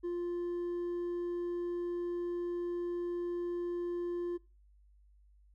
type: tone with hard clipping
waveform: sine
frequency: 349.2 Hz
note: F4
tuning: in tune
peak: -34 dBFS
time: 0.03-4.38 s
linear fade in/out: 20 ms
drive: 2 dB
effects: noise-tail reverb RT60 0.3 s tail -22 dB re dry + added 50 Hz sine -60 dBFS peak until 5.54 s